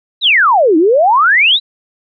sine exponential two-way sweep, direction down then up, 4060 to 303 to 4060 Hz, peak -6 dBFS, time 0.21-1.6 s, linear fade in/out 50 ms, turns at 0.77 s, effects none

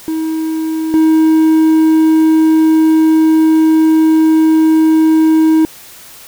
triangle tone pair in turn, 318.7 / 317.4 Hz, D#4 / D#4, +42 / +35 cents, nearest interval unison, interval 7 cents, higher first, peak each -12 / -4 dBFS, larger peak second, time 0.08-0.94 / 0.94-5.65 s, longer second, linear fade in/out 0 ms, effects white hiss -36 dBFS RMS until 6.27 s

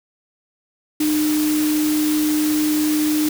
sine tone in noise, 304.2 Hz, D#4, 39 cents flat, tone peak -16 dBFS, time 1-3.29 s, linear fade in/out 5 ms, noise white, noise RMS -27 dBFS, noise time 1-3.29 s, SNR +8 dB, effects none

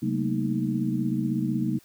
sine tone cluster, 135.5 / 190.9 / 220.8 / 237 / 311.8 Hz, C#3 / G3 / A3 / A#3 / D#4, -39 / -46 / +6 / +29 / +4 cents, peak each -30 dBFS, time 0.02-1.79 s, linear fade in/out 10 ms, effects white hiss -58 dBFS RMS until 1.84 s

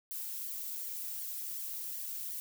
violet noise with flanger, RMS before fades -40 dBFS, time 0.11-2.4 s, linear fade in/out 0 ms, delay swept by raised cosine 0.77 to 2.77 ms, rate 2.7 Hz, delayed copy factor -0.65, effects none

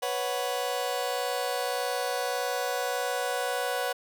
sawtooth chord, B suspended second, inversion none, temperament just, 493.9 / 555.6 / 740.8 Hz, B4 / C#5 / F#5, 0 / +4 / +2 cents, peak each -28 / -29 / -28 dBFS, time 0.02-3.93 s, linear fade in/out 10 ms, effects none

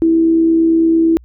sine tone with amplitude modulation, 328.1 Hz, E4, 8 cents flat, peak -7 dBFS, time 0.02-1.17 s, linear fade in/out 0 ms, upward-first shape sine, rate 68.9 Hz, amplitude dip 30%, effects added 60 Hz sine -39 dBFS peak until 1.24 s

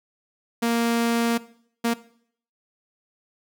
sawtooth tone bursts at uneven times, 233.1 Hz, A#3, in tune, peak -16 dBFS, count 2, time 0.62-1.38 / 1.84-1.94 s, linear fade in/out 10 ms, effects noise-tail reverb RT60 0.6 s tail -18 dB re dry

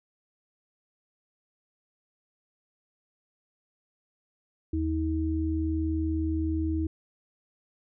sine tone pair together, 79.65 / 318.6 Hz, D#2 / D#4, +41 / +41 cents, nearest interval 2 octaves, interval 2400 cents, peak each -28 dBFS, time 4.73-6.87 s, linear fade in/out 5 ms, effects none

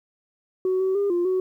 sine tone with pitch steps, 372.8 / 378.8 / 402.7 / 349.6 / 372.3 Hz, F#4 / F#4 / G4 / F4 / F#4, +13 / +41 / +47 / +2 / +11 cents, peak -18 dBFS, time 0.65-1.4 s, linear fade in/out 2 ms, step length 150 ms, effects tanh soft clip ceiling -17 dBFS + 10-bit

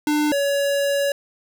square tone pair in turn, 299.1 / 563.2 Hz, D4 / C#5, +32 / +27 cents, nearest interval major seventh, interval 1095 cents, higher second, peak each -18 / -19 dBFS, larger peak first, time 0.07-0.32 / 0.32-1.12 s, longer second, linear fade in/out 2 ms, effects none

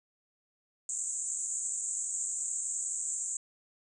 pink band-pass noise, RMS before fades -35 dBFS, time 0.89-3.37 s, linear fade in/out 2 ms, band 6900 to 8200 Hz, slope 96 dB/octave, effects none

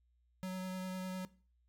square tone with vibrato, 185.7 Hz, F#3, 7 cents sharp, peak -39 dBFS, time 0.43-1.25 s, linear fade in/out 0 ms, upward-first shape triangle, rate 9.9 Hz, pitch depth 13 cents each way, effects noise-tail reverb RT60 0.4 s tail -19 dB re dry + added 60 Hz sine -70 dBFS peak until 1.68 s

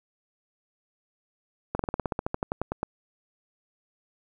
slowing click train, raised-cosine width 1 ms, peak -13 dBFS, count 16, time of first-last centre 1.75-2.831 s, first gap 43 ms, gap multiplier 1.07, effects 9-bit

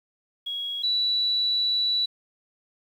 sine tone pair in turn, 3316 / 3943 Hz, G#7 / B7, -3 / -4 cents, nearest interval minor third, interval 299 cents, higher second, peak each -28 / -21 dBFS, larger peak second, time 0.46-0.83 / 0.83-2.06 s, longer second, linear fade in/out 10 ms, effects 9-bit

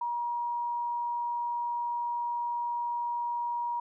sine tone, 953 Hz, A#5, 38 cents sharp, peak -29 dBFS, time 0.01-3.8 s, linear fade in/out 5 ms, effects none

